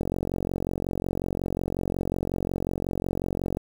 click train, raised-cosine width 2 ms, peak -14 dBFS, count 163, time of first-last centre 0.01-3.57 s, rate 45.5 Hz, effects 7-bit

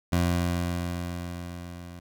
20% pulse tone with level ramp, 87.31 Hz, F2, in tune, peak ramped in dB -16 to -36 dBFS, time 0.12-2 s, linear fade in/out 10 ms, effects none

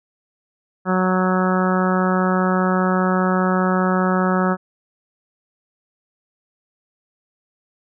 harmonic tone, 185 Hz, F#3, in tune, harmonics 1 / 2 / 3 / 4 / 5 / 6 / 7 / 8 / 9, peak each -18 / -24 / -25 / -27 / -28 / -29 / -24 / -30 / -31 dBFS, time 0.85-4.57 s, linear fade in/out 50 ms, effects none

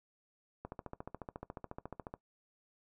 click train, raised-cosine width 1 ms, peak -28 dBFS, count 22, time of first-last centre 0.65-2.139 s, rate 14.1 Hz, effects noise-tail reverb RT60 0.1 s tail -18 dB re dry

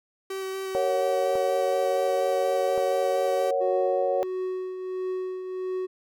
45% pulse tone with vibrato, 383 Hz, G4, 40 cents flat, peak -30 dBFS, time 0.3-3.51 s, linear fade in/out 5 ms, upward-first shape square, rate 4.2 Hz, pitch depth 9 cents each way
sine chord, F# major, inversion first, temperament equal, 466.2 / 554.4 / 740 Hz, A#4 / C#5 / F#5, 0 / 0 / 0 cents, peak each -29 / -24 / -29 dBFS, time 0.75-4.23 s, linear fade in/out 0 ms
clicks, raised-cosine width 1 ms, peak -23 dBFS, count 2, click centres 1.355 / 2.778 s
triangle tone with tremolo, 371.2 Hz, F#4, 6 cents sharp, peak -24 dBFS, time 3.6-5.87 s, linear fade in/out 20 ms, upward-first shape triangle, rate 1.5 Hz, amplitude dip 55%
effects none

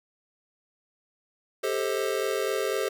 square chord, A half-diminished seventh, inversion third, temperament just, 396 / 440 / 528 / 633.6 Hz, G4 / A4 / C5 / Eb5, +18 / 0 / +16 / +31 cents, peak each -31 / -31 / -32 / -36 dBFS, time 1.63-2.89 s, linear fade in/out 10 ms, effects none

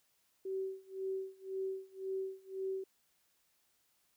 sine tone with tremolo, 382.6 Hz, G4, 42 cents flat, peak -34 dBFS, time 0.45-2.84 s, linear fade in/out 5 ms, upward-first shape sine, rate 1.9 Hz, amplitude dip 95%, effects white hiss -75 dBFS RMS until 4.16 s

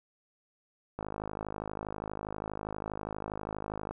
click train, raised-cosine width 1 ms, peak -22 dBFS, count 154, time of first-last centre 0.99-3.91 s, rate 52.4 Hz, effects none

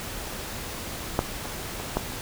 clicks, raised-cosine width 1 ms, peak -6 / -20 / -18 / -9 dBFS, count 4, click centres 1.191 / 1.456 / 1.8 / 1.97 s, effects pink hiss -35 dBFS RMS until 2.21 s

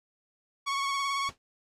sawtooth tone with vibrato, 1108.7 Hz, C#6, in tune, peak -24 dBFS, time 0.66-1.3 s, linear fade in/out 20 ms, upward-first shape sine, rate 18 Hz, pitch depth 28 cents each way
pink noise with exponential decay, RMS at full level -40 dBFS, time 1.29-1.38 s, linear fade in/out 0 ms, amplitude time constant 19 ms
effects low-pass 7000 Hz 12 dB/octave

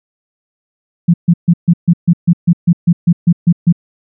sine tone bursts, 171.5 Hz, F3, 31 cents flat, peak -4 dBFS, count 14, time 1.08-3.726 s, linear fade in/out 10 ms, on 59 ms, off 140 ms, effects none

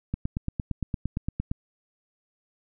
click train, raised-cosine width 5 ms, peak -15 dBFS, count 13, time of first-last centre 0.14-1.515 s, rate 8.73 Hz, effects none

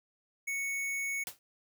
square tone, 2217 Hz, C#7, in tune, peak -33 dBFS, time 0.47-1.24 s, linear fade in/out 10 ms
white noise with exponential decay, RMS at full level -36 dBFS, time 1.27-1.39 s, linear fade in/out 1 ms, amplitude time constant 26 ms
effects none

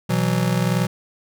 square chord, B suspended fourth, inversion none, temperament just, 123.47 / 164.63 / 185.21 Hz, B2 / E3 / F#3, 0 / -2 / +2 cents, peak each -23 dBFS, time 0.09-0.87 s, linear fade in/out 10 ms, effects none

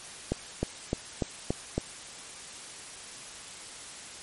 accelerating click train, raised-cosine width 2 ms, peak -13 dBFS, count 6, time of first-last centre 0.32-1.78 s, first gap 310 ms, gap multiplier 0.97, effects white hiss -44 dBFS RMS until 4.22 s + MP3 48 kbps

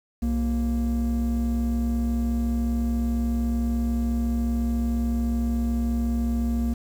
triangle tone pair together, 62.51 / 233.1 Hz, B1 / A#3, +22 / 0 cents, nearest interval octave + major seventh, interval 2278 cents, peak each -21 dBFS, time 0.22-6.74 s, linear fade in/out 10 ms, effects tanh soft clip ceiling -17 dBFS + 8-bit

